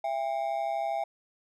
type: ring-modulated tone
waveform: triangle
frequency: 735 Hz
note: F#5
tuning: 12 cents flat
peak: -23 dBFS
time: 0.04-1.04 s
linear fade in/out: 5 ms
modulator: 66.2 Hz
effects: none